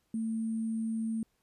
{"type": "tone with sample-and-hold", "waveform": "sine", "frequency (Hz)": 223.9, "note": "A3", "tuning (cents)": 30, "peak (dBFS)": -30, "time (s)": [0.14, 1.23], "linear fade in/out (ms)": 2, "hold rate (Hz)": 8820, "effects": ["pink hiss -75 dBFS RMS until 1.42 s", "resampled to 32000 Hz"]}